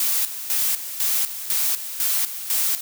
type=noise with tremolo; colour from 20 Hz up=blue; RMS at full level=-21 dBFS; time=0-2.81 s; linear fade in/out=2 ms; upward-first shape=square; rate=2 Hz; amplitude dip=70%; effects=none